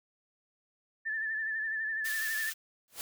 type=tone with vibrato; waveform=sine; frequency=1760 Hz; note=A6; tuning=in tune; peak=-31 dBFS; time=1.05-2.51 s; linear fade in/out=20 ms; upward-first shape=sine; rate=12 Hz; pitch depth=46 cents each way
type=high-pass noise; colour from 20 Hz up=white; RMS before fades=-39 dBFS; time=2.04-2.54 s; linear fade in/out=20 ms; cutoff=1200 Hz; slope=48 dB/octave
type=noise with exponential growth; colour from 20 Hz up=white; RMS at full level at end=-35 dBFS; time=2.88-3.01 s; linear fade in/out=0 ms; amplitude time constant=27 ms
effects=none